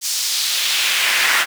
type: noise with high-pass filter sweep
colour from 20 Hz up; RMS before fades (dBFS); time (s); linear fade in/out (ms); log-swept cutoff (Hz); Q
brown; -18; 0.01-1.46; 50; 6000 to 1600; 1.6
effects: none